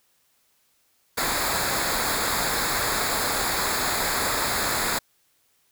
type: noise with comb filter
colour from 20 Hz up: pink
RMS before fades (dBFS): -25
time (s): 1.17-4.99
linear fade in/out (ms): 10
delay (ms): 0.34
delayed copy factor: -0.75
effects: white hiss -66 dBFS RMS until 5.71 s